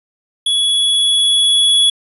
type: tone with level ramp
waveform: square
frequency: 3379 Hz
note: G#7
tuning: 29 cents sharp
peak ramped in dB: -13 to -9 dBFS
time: 0.46-1.9 s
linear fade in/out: 5 ms
effects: resampled to 32000 Hz